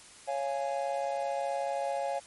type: chord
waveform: triangle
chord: Db major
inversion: none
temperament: just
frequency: 554.4 / 693 / 831.5 Hz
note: Db5 / F5 / Ab5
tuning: 0 / -14 / +2 cents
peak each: -31 / -33 / -33 dBFS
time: 0.27-2.2 s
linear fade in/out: 20 ms
effects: white hiss -52 dBFS RMS until 2.26 s + MP3 48 kbps